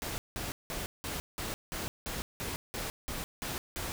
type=noise bursts; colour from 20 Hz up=pink; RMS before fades=-37 dBFS; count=12; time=0.02-3.92 s; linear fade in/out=0 ms; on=160 ms; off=180 ms; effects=none